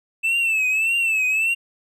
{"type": "tone with vibrato", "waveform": "triangle", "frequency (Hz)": 2637, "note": "E7", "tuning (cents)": 0, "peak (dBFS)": -16, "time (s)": [0.23, 1.55], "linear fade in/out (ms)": 20, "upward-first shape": "triangle", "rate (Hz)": 1.7, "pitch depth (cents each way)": 99, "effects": []}